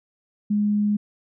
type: tone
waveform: sine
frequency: 207.7 Hz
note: G#3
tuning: in tune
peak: -18 dBFS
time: 0.5-0.97 s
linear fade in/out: 10 ms
effects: none